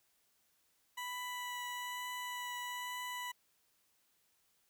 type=tone with vibrato; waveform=20% pulse; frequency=987 Hz; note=B5; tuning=1 cent flat; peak=-35 dBFS; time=0.97-3.32 s; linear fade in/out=10 ms; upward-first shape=triangle; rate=1.1 Hz; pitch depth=11 cents each way; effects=white hiss -75 dBFS RMS until 4.69 s